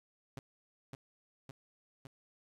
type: tone with echo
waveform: sawtooth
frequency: 134.2 Hz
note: C3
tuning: 44 cents sharp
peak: -38 dBFS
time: 0.37-0.39 s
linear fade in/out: 2 ms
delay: 560 ms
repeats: 3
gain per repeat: -2 dB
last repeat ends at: 2.07 s
effects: low-pass 11000 Hz 12 dB/octave + 12-bit